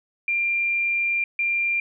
sine tone pair in turn, 2384 / 2384 Hz, D7 / D7, +25 / +25 cents, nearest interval unison, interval 0 cents, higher neither, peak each -20 dBFS, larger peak neither, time 0.28-1.24 / 1.39-1.8 s, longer first, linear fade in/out 2 ms, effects none

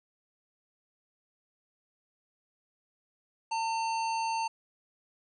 harmonic tone, 900 Hz, A5, 39 cents sharp, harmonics 1 / 3 / 5 / 7 / 9, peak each -29 / -39 / -43 / -46 / -48 dBFS, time 3.51-4.48 s, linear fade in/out 10 ms, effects none

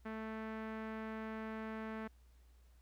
sawtooth tone with low-pass filter, 220 Hz, A3, in tune, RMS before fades -44 dBFS, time 0.05-2.08 s, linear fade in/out 10 ms, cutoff 1800 Hz, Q 1.7, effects added 60 Hz sine -61 dBFS peak until 2.81 s + pink hiss -75 dBFS RMS until 2.81 s

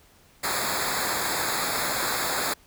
pink noise with comb filter, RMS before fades -27 dBFS, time 0.43-2.54 s, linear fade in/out 10 ms, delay 0.34 ms, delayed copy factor -0.95, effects pink hiss -57 dBFS RMS until 2.66 s

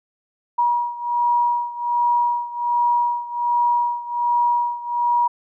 sine beating tone pair, 958 / 959.3 Hz, A#5 / A#5, +47 / +49 cents, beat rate 1.3 Hz, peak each -19 / -22 dBFS, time 0.58-5.28 s, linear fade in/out 10 ms, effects none

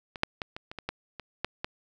clicks, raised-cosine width 0.3 ms, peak -22 / -7 / -16 / -22 / -24 / -21 / -15 / -23 / -12 / -15 dBFS, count 10, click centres 0.158 / 0.234 / 0.418 / 0.565 / 0.715 / 0.787 / 0.89 / 1.197 / 1.446 / 1.645 s, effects none

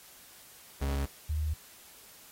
40% pulse / sine tone pair in turn, 69.3 / 76.78 Hz, C#2 / D#2, 0 / -22 cents, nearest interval major second, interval 178 cents, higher second, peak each -28 / -28 dBFS, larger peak neither, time 0.81-1.06 / 1.29-1.54 s, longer neither, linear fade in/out 10 ms, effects white hiss -54 dBFS RMS until 2.31 s + AAC 48 kbps

